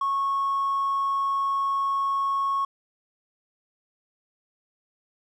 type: tone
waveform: triangle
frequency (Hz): 1100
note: C#6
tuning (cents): -14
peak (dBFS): -19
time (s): 0.01-2.65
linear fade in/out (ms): 5
effects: tanh soft clip ceiling -19 dBFS